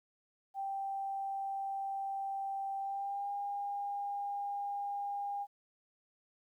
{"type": "tone with pitch glide", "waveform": "sine", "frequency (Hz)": [784, 807.4], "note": ["G5", "G#5"], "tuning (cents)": [0, -49], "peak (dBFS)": -35, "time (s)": [0.54, 5.47], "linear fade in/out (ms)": 50, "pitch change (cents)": 51, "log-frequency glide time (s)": [2.8, 3.31], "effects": ["12-bit"]}